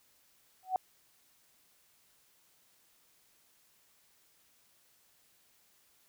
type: tone with exponential growth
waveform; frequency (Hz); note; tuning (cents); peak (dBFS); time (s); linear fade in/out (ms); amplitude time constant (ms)
sine; 748; F#5; +19; -23; 0.63-0.76; 1; 28
effects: white hiss -68 dBFS RMS until 6.08 s